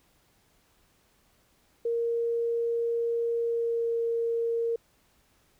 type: tone with pitch glide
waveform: sine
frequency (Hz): 466.2 to 463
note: A#4 to A#4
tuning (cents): 0 to -12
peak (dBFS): -25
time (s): 1.85-4.76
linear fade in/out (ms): 5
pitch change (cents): -12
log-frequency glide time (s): 3.39-3.96
effects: pink hiss -66 dBFS RMS until 5.59 s